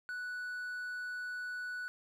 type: tone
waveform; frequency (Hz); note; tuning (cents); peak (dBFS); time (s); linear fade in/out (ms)
triangle; 1480; F#6; 0; -36; 0.09-1.88; 0
effects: none